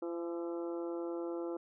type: harmonic tone with a mistuned harmonic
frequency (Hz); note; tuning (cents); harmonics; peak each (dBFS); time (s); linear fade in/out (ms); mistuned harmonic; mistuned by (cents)
170.3; F3; -43; 2 / 3 / 4 / 5 / 6 / 7 / 8; -37 / -42 / -51 / -52 / -56 / -57 / -55; 0.02-1.57; 5; 8; -32
effects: none